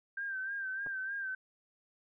sine tone with vibrato, 1573 Hz, G6, 6 cents sharp, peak -35 dBFS, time 0.17-1.35 s, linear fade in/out 5 ms, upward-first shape sine, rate 3.3 Hz, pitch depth 55 cents each way
clicks, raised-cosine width 1 ms, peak -36 dBFS, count 2, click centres 0.863 / 0.87 s
effects none

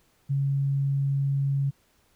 sine tone, 138.59 Hz, C#3, in tune, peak -22 dBFS, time 0.29-1.71 s, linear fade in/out 20 ms, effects pink hiss -65 dBFS RMS until 2.15 s

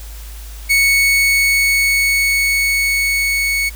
40% pulse tone with level ramp, 2217 Hz, C#7, in tune, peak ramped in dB -9 to -14 dBFS, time 0.69-3.7 s, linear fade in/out 20 ms, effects added 53 Hz sine -29 dBFS peak until 3.75 s + white hiss -39 dBFS RMS until 3.75 s

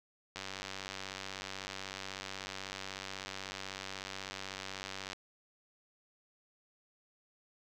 click train, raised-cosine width 0.2 ms, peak -23 dBFS, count 460, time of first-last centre 0.36-5.131 s, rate 96.2 Hz, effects none

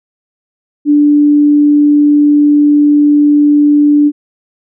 sine tone, 293.4 Hz, D4, 2 cents flat, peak -4 dBFS, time 0.85-4.12 s, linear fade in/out 50 ms, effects none

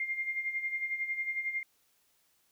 sine tone with tremolo, 2113 Hz, C7, 16 cents sharp, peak -29 dBFS, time 0-1.63 s, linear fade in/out 2 ms, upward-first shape sine, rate 11 Hz, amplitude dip 65%, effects white hiss -71 dBFS RMS until 2.51 s

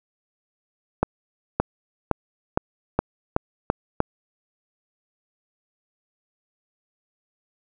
accelerating click train, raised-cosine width 1 ms, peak -4 dBFS, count 8, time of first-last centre 1.03-4.004 s, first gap 570 ms, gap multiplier 0.9, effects none

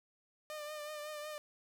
sawtooth tone with vibrato, 602 Hz, D5, 43 cents sharp, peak -38 dBFS, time 0.5-1.38 s, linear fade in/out 0 ms, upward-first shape triangle, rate 5.4 Hz, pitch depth 41 cents each way, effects none

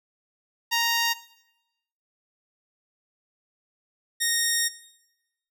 10% pulse tone pair in turn, 932.3 / 1857.1 Hz, A#5 / A#6, 0 / -7 cents, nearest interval octave, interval 1193 cents, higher second, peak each -13 dBFS, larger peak neither, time 0.71-1.14 / 4.2-4.69 s, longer second, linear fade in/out 20 ms, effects noise-tail reverb RT60 0.9 s tail -18 dB re dry

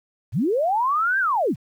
sine linear two-way sweep, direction up then down, 78.6 to 1619 to 78.6 Hz, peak -18 dBFS, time 0.32-1.56 s, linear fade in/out 50 ms, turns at 1.19 s, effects 9-bit

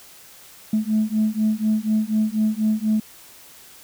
sine beating tone pair, 214.2 / 218.3 Hz, A3 / A3, -46 / -13 cents, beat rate 4.1 Hz, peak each -20 dBFS, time 0.73-3 s, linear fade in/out 5 ms, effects tanh soft clip ceiling -12 dBFS + white hiss -46 dBFS RMS until 3.83 s

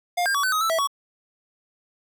square tone with pitch steps, 707 / 1602 / 1133 / 1516 / 1262 / 1321 / 653 / 1121 Hz, F5 / G6 / C#6 / F#6 / D#6 / E6 / E5 / C#6, +21 / +37 / +37 / +42 / +24 / +3 / -17 / +19 cents, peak -21 dBFS, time 0.17-0.874 s, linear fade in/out 10 ms, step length 88 ms, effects none

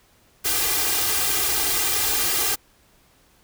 white noise with comb filter, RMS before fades -22 dBFS, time 0.44-2.56 s, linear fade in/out 20 ms, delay 2.5 ms, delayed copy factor +1, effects pink hiss -58 dBFS RMS until 3.43 s

